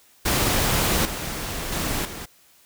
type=noise with level steps; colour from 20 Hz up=pink; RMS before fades=-21 / -30 / -26 / -35 dBFS; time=0.25-2.26 s; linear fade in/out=10 ms; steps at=1.05 / 1.72 / 2.05 s; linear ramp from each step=2 ms; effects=white hiss -56 dBFS RMS until 2.65 s